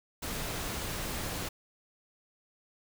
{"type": "noise", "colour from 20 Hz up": "pink", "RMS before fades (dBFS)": -36, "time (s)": [0.22, 1.49], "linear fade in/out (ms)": 10, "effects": []}